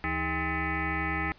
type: tone with frequency modulation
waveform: sine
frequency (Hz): 1043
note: C6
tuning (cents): -6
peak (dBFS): -27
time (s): 0.04-1.32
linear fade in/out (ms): 0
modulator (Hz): 242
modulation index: 5.1
effects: pink hiss -57 dBFS RMS until 1.38 s + resampled to 11025 Hz